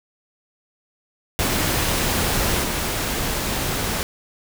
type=noise with level steps; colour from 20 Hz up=pink; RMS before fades=-21 / -24 dBFS; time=1.39-4.03 s; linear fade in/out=0 ms; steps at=2.62 s; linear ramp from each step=20 ms; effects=none